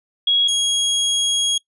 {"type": "tone pair in turn", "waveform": ["sine", "sawtooth"], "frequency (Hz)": [3315, 3300], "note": ["G#7", "G#7"], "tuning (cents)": [-4, -12], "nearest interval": "unison", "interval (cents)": 8, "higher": "first", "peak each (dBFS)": -13, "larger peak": "neither", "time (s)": [[0.27, 0.48], [0.48, 1.58]], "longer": "second", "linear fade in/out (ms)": 5, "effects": ["noise-tail reverb RT60 0.1 s tail -23 dB re dry", "resampled to 24000 Hz"]}